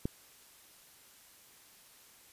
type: click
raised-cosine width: 3 ms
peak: -19 dBFS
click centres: 0.055 s
effects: white hiss -59 dBFS RMS until 2.32 s + resampled to 32000 Hz